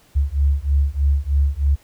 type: beating tone pair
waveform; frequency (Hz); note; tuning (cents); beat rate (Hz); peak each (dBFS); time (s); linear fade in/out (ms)
sine; 69 / 72.2; C#2 / D2; -7 / -29; 3.2; -18; 0.15-1.76; 20
effects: pink hiss -54 dBFS RMS until 1.83 s